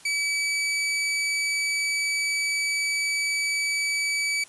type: tone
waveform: sawtooth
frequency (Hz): 2292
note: D7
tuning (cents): -43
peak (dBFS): -20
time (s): 0.05-4.44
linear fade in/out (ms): 5
effects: white hiss -50 dBFS RMS until 4.48 s + resampled to 24000 Hz